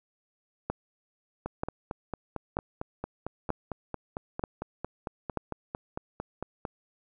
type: two click trains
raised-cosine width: 1 ms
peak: -15 / -19 dBFS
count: 6 / 24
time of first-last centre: 0.7-5.373 / 1.46-6.652 s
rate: 1.07 / 4.43 Hz
effects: none